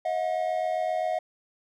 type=tone pair together; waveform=triangle; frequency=635.4 / 723 Hz; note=D#5 / F#5; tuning=+36 / -40 cents; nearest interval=major second; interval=224 cents; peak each=-26 dBFS; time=0.05-1.19 s; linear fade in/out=5 ms; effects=none